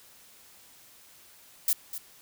violet noise with echo, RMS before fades -24 dBFS, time 1.68-1.73 s, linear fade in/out 2 ms, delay 250 ms, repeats 1, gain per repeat -12 dB, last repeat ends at 1.98 s, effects white hiss -55 dBFS RMS until 2.21 s

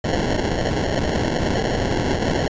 white noise with sample-and-hold, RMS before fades -21 dBFS, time 0.04-2.48 s, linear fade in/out 5 ms, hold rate 1225 Hz, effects resampled to 16000 Hz

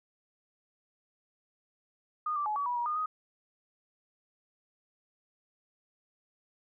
sine tone with pitch steps, 1227 / 1170 / 849 / 1139 / 974 / 955 / 1221 / 1252 Hz, D#6 / D6 / G#5 / C#6 / B5 / A#5 / D#6 / D#6, -25 / -7 / +38 / +47 / -24 / +42 / -33 / +10 cents, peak -29 dBFS, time 2.26-3.06 s, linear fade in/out 5 ms, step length 100 ms, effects none

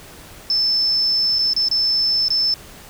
sine tone with dropouts, 5274 Hz, E8, in tune, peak -15 dBFS, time 0.5-2.54 s, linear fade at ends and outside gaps 1 ms, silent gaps 1.386-1.391 / 1.534-1.564 / 1.685-1.713 / 2.283-2.304 s, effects pink hiss -41 dBFS RMS until 2.89 s

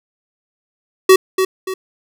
square tone with echo, 377.6 Hz, F#4, 35 cents sharp, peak -5 dBFS, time 1.09-1.16 s, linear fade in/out 5 ms, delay 290 ms, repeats 2, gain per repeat -8 dB, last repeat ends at 1.74 s, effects none

